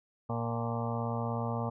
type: harmonic tone with a mistuned harmonic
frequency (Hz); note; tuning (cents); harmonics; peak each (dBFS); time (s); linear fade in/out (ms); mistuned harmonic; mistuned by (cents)
116.54; A#2; 0; 1 / 2 / 4 / 5 / 6 / 7 / 8 / 9 / 10; -34 / -37 / -40 / -41 / -42 / -42 / -43 / -44 / -44; 0.29-1.7; 10; 8; -49
effects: none